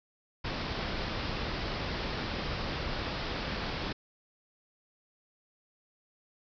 pink low-pass noise, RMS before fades -35 dBFS, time 0.44-3.93 s, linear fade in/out 10 ms, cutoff 5300 Hz, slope 96 dB/octave, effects none

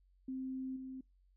sine tone with level steps, 261.6 Hz, C4, in tune, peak -38 / -43 dBFS, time 0.28-1.01 s, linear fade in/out 5 ms, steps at 0.76 s, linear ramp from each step 5 ms, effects noise-tail reverb RT60 0.2 s tail -26 dB re dry + added 46 Hz sine -66 dBFS peak until 1.36 s

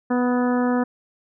harmonic tone with a mistuned harmonic, 246.9 Hz, B3, in tune, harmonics 1 / 2 / 3 / 4 / 5 / 6 / 7, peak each -19 / -25 / -29 / -31 / -33 / -35 / -36 dBFS, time 0.1-0.84 s, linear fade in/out 10 ms, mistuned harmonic 5, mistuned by +21 cents, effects none

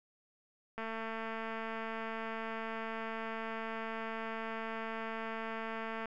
click train, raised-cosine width 0.5 ms, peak -26 dBFS, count 1183, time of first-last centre 0.78-6.057 s, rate 224 Hz, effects none

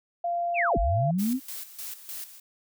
sine tone with pitch glide, 692 to 683.3 Hz, F5 to F5, -16 to -38 cents, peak -25 dBFS, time 0.24-1.11 s, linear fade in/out 5 ms, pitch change -22 cents, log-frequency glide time 0.56-0.93 s
sine linear two-way sweep, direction down then up, 2794 to 37.43 to 273.5 Hz, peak -23 dBFS, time 0.54-1.4 s, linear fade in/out 50 ms, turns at 0.78 s
blue noise with tremolo, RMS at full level -37 dBFS, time 1.18-2.4 s, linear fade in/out 20 ms, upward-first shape square, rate 3.3 Hz, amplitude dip 70%
effects none

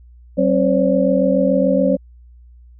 sine tone cluster, 190.2 / 267.9 / 522 / 569 Hz, F#3 / C4 / C5 / C#5, +48 / +41 / -4 / +45 cents, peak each -18 dBFS, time 0.37-1.97 s, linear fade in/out 20 ms, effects added 60 Hz sine -41 dBFS peak until 2.79 s

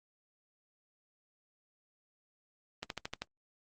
slowing click train, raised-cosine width 0.2 ms, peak -19 dBFS, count 6, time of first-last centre 2.83-3.22 s, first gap 72 ms, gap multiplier 1.04, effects Opus 32 kbps

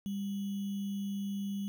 sine tone with sample-and-hold, 199.2 Hz, G3, 28 cents sharp, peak -33 dBFS, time 0.06-1.68 s, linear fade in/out 0 ms, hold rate 3150 Hz, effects none

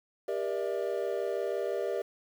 triangle chord, E half-diminished seventh, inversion first, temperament just, 395.6 / 474.7 / 593.3 / 659.3 Hz, G4 / Bb4 / D5 / E5, +16 / +31 / +18 / 0 cents, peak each -32 / -33 / -33 / -36 dBFS, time 0.28-2.02 s, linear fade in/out 5 ms, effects 9-bit

